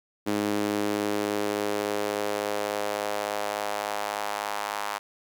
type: tone with high-pass filter sweep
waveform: sawtooth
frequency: 103.5 Hz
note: G#2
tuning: 5 cents flat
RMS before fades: -29 dBFS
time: 0.26-4.99 s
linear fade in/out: 20 ms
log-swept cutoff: 280 to 930 Hz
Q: 2
effects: none